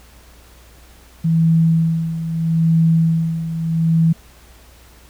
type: tone with tremolo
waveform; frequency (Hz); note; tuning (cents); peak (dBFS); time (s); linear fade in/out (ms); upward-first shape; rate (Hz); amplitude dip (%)
sine; 163.5; E3; -14; -10; 1.24-4.13; 10; sine; 0.78; 70
effects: added 60 Hz sine -45 dBFS peak until 5.09 s + pink hiss -48 dBFS RMS until 5.09 s